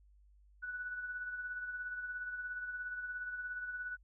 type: tone with tremolo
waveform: sine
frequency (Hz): 1480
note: F#6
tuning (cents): 0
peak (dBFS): -37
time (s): 0.62-3.97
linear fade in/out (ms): 20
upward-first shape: sine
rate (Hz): 17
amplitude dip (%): 45
effects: added 50 Hz sine -61 dBFS peak until 4.03 s